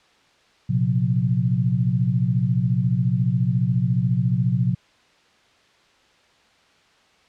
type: chord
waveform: sine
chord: Bb suspended second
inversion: none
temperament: equal with one note detuned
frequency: 116.54 / 130.81 / 179.01 Hz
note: Bb2 / C3 / F3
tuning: 0 / 0 / +43 cents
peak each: -22 / -21 / -23 dBFS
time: 0.69-4.75 s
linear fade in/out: 10 ms
effects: white hiss -57 dBFS RMS until 7.28 s + low-pass 4000 Hz 12 dB/octave

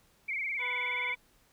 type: tone with vibrato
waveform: sine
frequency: 2217 Hz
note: C#7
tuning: in tune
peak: -31 dBFS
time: 0.28-1.15 s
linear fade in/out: 10 ms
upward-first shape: sine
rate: 19 Hz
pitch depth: 95 cents each way
type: harmonic tone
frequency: 494.3 Hz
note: B4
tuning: 1 cent sharp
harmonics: 1 / 2 / 3 / 4 / 6 / 7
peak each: -47 / -39 / -46 / -43 / -51 / -44 dBFS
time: 0.58-1.16 s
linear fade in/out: 50 ms
effects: pink hiss -66 dBFS RMS until 1.52 s

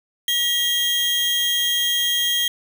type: tone pair together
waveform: 40% pulse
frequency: 1926 / 3239 Hz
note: B6 / G#7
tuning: -44 / -44 cents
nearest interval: major sixth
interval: 900 cents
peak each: -26 / -18 dBFS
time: 0.28-2.48 s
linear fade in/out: 2 ms
effects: 8-bit

